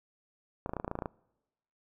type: clicks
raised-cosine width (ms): 1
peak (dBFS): -20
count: 12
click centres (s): 0.661 / 0.694 / 0.735 / 0.767 / 0.799 / 0.846 / 0.879 / 0.914 / 0.954 / 0.989 / 1.022 / 1.058
effects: noise-tail reverb RT60 1.0 s tail -26 dB re dry